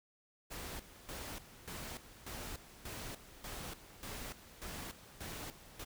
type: noise with tremolo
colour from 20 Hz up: pink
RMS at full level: -45 dBFS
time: 0.5-5.85 s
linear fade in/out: 20 ms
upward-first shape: square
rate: 1.7 Hz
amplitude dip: 75%
effects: none